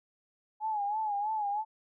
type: tone with vibrato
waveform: sine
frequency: 841 Hz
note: G#5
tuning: 22 cents sharp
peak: -29 dBFS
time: 0.6-1.65 s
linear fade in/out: 50 ms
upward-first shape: sine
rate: 3.1 Hz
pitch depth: 80 cents each way
effects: none

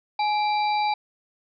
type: harmonic tone with a mistuned harmonic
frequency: 784 Hz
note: G5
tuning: in tune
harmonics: 1 / 3 / 5 / 6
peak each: -21 / -31 / -35 / -37 dBFS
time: 0.19-0.94 s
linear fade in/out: 5 ms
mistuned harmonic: 1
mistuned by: +120 cents
effects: none

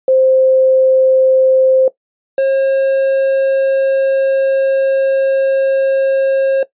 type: tone pair in turn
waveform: sine / triangle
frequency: 523.3 / 538.6 Hz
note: C5 / C#5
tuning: 0 / -50 cents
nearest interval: unison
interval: 50 cents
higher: second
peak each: -7 dBFS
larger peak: neither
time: 0.08-1.88 / 2.38-6.63 s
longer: second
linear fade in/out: 2 ms
effects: noise-tail reverb RT60 0.1 s tail -17 dB re dry + resampled to 8000 Hz

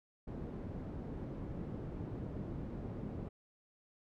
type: low-pass noise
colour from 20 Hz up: white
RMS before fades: -43 dBFS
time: 0.27-3.29 s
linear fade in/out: 10 ms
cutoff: 260 Hz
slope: 12 dB/octave
effects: none

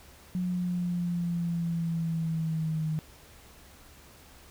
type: linear sweep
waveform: sine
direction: down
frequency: 181.3 to 155.56 Hz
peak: -27 dBFS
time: 0.35-2.99 s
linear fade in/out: 0 ms
effects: added 70 Hz sine -57 dBFS peak until 4.5 s + pink hiss -54 dBFS RMS until 4.5 s

